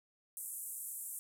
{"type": "band-pass noise", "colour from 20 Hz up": "pink", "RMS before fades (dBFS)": -44, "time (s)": [0.37, 1.19], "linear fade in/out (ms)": 0, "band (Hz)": [8100, 14000], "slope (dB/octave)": 48, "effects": []}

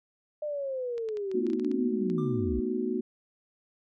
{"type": "linear sweep", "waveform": "sine", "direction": "down", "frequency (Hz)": [608, 55], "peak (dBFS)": -30, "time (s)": [0.42, 2.6], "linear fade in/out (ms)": 5}
{"type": "clicks", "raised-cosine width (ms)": 0.2, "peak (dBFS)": -31, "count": 11, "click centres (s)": [0.98, 1.088, 1.171, 1.315, 1.467, 1.501, 1.533, 1.597, 1.647, 1.715, 2.1]}
{"type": "chord", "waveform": "sine", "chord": "B dominant seventh", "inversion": "third", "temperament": "just", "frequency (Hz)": [222.2, 246.9, 308.7, 370.4], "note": ["A3", "B3", "D#4", "F#4"], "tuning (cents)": [17, 0, -14, 2], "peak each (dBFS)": [-34, -32, -36, -31], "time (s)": [1.34, 3.01], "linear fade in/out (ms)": 10}
{"type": "tone with exponential decay", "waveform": "triangle", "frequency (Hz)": 1186, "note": "D6", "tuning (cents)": 17, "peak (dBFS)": -39, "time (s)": [2.18, 2.69], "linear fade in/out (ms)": 2, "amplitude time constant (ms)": 110}
{"effects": []}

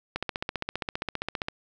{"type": "click train", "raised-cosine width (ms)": 0.3, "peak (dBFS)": -13, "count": 21, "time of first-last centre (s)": [0.16, 1.485], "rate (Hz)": 15.1, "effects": []}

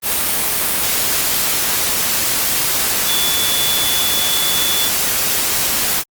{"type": "tone in noise", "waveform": "sine", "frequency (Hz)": 3452, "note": "A7", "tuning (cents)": -34, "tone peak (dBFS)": -19, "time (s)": [3.05, 4.91], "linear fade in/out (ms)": 50, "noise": "white", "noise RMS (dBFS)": -17, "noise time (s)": [0.02, 6.04], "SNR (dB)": -5, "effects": ["Opus 32 kbps"]}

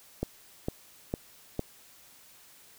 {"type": "click train", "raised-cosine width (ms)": 2, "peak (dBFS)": -16, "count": 4, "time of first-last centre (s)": [0.23, 1.594], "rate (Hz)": 2.2, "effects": ["white hiss -56 dBFS RMS until 2.78 s"]}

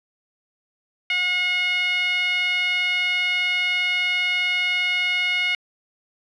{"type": "tone with band-pass filter", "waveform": "10% pulse", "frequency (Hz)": 723, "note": "F#5", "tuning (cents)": -40, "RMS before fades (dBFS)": -22, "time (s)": [1.1, 5.55], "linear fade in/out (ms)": 2, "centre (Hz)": 2400, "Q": 6.3, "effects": ["resampled to 22050 Hz"]}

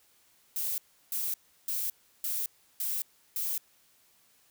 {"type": "noise bursts", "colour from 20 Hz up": "violet", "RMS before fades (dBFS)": -32, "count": 6, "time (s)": [0.56, 3.58], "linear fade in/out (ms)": 2, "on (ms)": 220, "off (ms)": 340, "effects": ["white hiss -65 dBFS RMS until 4.5 s"]}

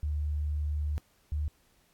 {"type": "tone pair in turn", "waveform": "sine", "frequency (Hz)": [74.5, 74.92], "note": ["D2", "D2"], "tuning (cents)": [25, 35], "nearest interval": "unison", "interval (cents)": 10, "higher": "second", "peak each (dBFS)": -28, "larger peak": "neither", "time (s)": [[0.03, 0.98], [1.32, 1.48]], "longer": "first", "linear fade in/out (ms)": 0, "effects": ["pink hiss -67 dBFS RMS until 1.93 s", "AAC 64 kbps"]}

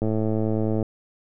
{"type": "click train", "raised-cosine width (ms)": 2, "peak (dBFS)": -12, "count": 89, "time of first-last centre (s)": [0.02, 0.827], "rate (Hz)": 109, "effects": []}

